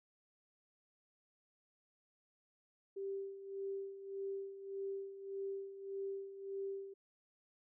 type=tone with tremolo; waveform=sine; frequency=392 Hz; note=G4; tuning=in tune; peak=-38 dBFS; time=2.96-6.94 s; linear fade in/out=10 ms; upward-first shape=sine; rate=1.7 Hz; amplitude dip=70%; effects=none